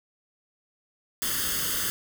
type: noise with comb filter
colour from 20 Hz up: white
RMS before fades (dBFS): -28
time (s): 1.22-1.9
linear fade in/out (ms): 0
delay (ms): 0.62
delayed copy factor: +0.8
effects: none